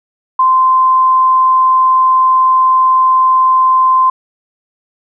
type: tone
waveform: sine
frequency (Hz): 1038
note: C6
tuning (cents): -14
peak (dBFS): -6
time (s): 0.39-4.1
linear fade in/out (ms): 5
effects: none